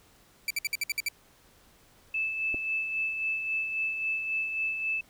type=tone bursts; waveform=sawtooth; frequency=2326 Hz; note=D7; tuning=17 cents flat; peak=-23 dBFS; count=8; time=0.48-1.086 s; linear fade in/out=2 ms; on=25 ms; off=58 ms
type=tone with tremolo; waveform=sine; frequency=2625 Hz; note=E7; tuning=8 cents flat; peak=-26 dBFS; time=2.14-5.01 s; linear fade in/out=5 ms; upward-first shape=sine; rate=3.7 Hz; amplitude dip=45%
type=clicks; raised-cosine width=2 ms; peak=-26 dBFS; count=2; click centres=2.543 / 2.546 s
effects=pink hiss -60 dBFS RMS until 5.09 s